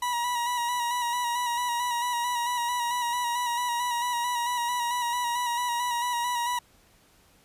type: tone with vibrato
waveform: 40% pulse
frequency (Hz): 965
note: B5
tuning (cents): -40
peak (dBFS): -25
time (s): 0.02-6.59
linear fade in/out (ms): 5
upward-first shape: square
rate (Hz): 4.5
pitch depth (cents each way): 28
effects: pink hiss -60 dBFS RMS until 7.44 s + resampled to 32000 Hz